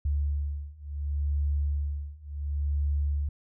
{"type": "beating tone pair", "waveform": "sine", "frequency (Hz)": [71.9, 72.6], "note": ["D2", "D2"], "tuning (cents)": [-36, -19], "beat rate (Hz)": 0.7, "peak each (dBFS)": [-30, -29], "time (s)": [0.05, 3.29], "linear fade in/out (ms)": 5, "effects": []}